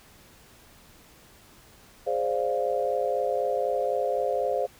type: chord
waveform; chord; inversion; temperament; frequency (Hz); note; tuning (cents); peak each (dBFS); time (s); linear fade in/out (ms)
sine; D half-diminished seventh; second; equal; 415.3 / 523.3 / 587.3 / 698.5; Ab4 / C5 / D5 / F5; 0 / 0 / 0 / 0; -31 / -27 / -30 / -30; 2.06-4.67; 20
effects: pink hiss -54 dBFS RMS until 4.79 s

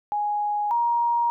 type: tone pair in turn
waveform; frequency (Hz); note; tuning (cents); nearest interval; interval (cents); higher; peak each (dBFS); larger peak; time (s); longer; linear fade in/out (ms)
sine; 830.6 / 943.6; G#5 / A#5; 0 / +21; major second; 221; second; -22 / -19; second; 0.12-0.71 / 0.71-1.3; neither; 0
effects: none

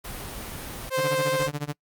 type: noise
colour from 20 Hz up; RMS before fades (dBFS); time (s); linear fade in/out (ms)
pink; -36; 0.04-0.9; 10
type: tone with vibrato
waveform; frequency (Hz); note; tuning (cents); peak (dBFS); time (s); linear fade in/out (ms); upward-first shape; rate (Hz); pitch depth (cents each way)
sawtooth; 523.3; C5; 0; -19; 0.9-1.5; 50; sine; 9.5; 10
type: tone with tremolo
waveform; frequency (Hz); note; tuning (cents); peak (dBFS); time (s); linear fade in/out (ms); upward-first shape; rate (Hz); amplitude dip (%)
sawtooth; 146.6; D3; -3; -22; 0.97-1.74; 20; sine; 14; 95
effects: noise-tail reverb RT60 0.1 s tail -25 dB re dry + Opus 32 kbps

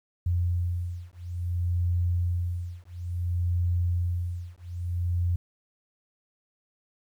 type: beating tone pair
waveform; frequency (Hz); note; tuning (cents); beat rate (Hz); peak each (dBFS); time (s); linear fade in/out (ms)
sine; 87.31 / 87.89; F2 / F2; 0 / +12; 0.58; -28; 0.26-5.36; 5
effects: 10-bit

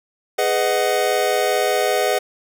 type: chord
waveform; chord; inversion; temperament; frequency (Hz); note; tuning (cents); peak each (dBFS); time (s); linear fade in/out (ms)
square; G# minor seventh; none; equal with one note detuned; 415.3 / 500.5 / 622.3 / 740; G#4 / B4 / D#5 / F#5; 0 / +23 / 0 / 0; -23; 0.38-2.19; 10
effects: none

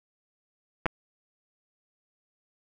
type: clicks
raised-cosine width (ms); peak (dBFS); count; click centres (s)
0.5; -10; 2; 0.858 / 0.864
effects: none

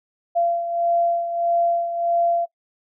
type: beating tone pair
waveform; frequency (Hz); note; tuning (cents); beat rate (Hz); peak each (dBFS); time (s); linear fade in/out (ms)
sine; 685 / 686.6; F5 / F5; -34 / -30; 1.6; -19 / -26; 0.35-2.46; 20
effects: noise-tail reverb RT60 0.1 s tail -20 dB re dry

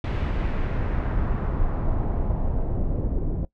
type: noise with low-pass filter sweep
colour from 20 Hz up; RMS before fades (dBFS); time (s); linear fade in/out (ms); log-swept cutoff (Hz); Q
brown; -24; 0.04-3.45; 2; 3000 to 420; 1.1
effects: noise-tail reverb RT60 0.1 s tail -19 dB re dry

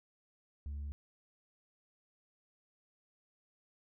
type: tone with tanh clipping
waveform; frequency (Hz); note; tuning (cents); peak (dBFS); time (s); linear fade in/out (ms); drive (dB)
triangle; 72.1; D2; -31; -39; 0.66-0.92; 0; 7
effects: none

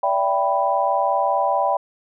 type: chord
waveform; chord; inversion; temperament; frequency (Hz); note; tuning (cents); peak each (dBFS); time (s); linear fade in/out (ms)
sine; E minor seventh; third; equal with one note detuned; 579.2 / 659.3 / 784 / 987.8; D5 / E5 / G5 / B5; -24 / 0 / 0 / 0; -23 / -24 / -21 / -22; 0.03-1.77; 5
effects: none

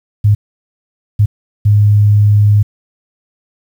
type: tone bursts at uneven times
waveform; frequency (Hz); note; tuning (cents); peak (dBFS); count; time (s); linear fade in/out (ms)
sine; 103.8; G#2; 0; -5; 3; 0.24-0.35 / 1.19-1.26 / 1.65-2.63; 10
effects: 7-bit

